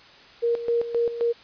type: tone with tremolo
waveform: sine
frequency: 469.6 Hz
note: A#4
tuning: 13 cents sharp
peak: -19 dBFS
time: 0.42-1.33 s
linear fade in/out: 20 ms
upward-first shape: square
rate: 3.8 Hz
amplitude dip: 70%
effects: white hiss -49 dBFS RMS until 1.43 s + resampled to 11025 Hz